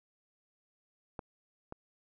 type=clicks; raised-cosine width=1 ms; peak=-25 / -28 dBFS; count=2; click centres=1.192 / 1.724 s; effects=none